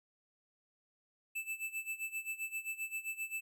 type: tone with tremolo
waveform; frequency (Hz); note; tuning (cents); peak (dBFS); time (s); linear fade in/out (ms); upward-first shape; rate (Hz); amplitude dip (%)
square; 2637; E7; 0; -36; 1.35-3.41; 10; sine; 7.6; 85
effects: none